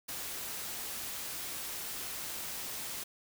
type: noise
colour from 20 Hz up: white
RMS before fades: -40 dBFS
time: 0.08-3.04 s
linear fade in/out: 10 ms
effects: none